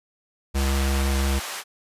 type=band-pass noise; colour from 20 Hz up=pink; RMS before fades=-33 dBFS; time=0.54-1.64 s; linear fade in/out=50 ms; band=830 to 13000 Hz; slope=12 dB/octave
type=tone with vibrato; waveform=square; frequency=68 Hz; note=C#2; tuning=33 cents flat; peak=-21 dBFS; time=0.54-1.4 s; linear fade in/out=20 ms; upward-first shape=triangle; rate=5.9 Hz; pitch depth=14 cents each way
effects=resampled to 32000 Hz